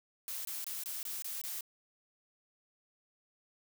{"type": "noise bursts", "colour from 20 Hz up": "blue", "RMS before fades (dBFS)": -40, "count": 7, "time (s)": [0.28, 1.608], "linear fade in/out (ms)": 0, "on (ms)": 170, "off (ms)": 23, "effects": []}